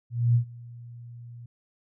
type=tone with ADSR envelope; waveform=sine; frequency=119 Hz; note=A#2; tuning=36 cents sharp; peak=-16 dBFS; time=0.1-1.46 s; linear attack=250 ms; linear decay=95 ms; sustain=-24 dB; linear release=4 ms; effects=none